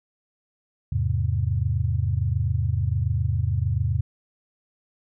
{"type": "chord", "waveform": "sine", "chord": "E augmented", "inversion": "none", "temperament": "equal", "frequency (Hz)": [82.41, 103.83, 130.81], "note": ["E2", "G#2", "B#2"], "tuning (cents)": [0, 0, 0], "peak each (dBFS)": [-25, -24, -26], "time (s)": [0.92, 4.01], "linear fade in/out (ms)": 5, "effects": []}